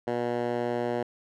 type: tone with band-pass filter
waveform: 10% pulse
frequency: 120.4 Hz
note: B2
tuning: 44 cents flat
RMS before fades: -29 dBFS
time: 0.07-1.03 s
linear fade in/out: 5 ms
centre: 540 Hz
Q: 0.75
effects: none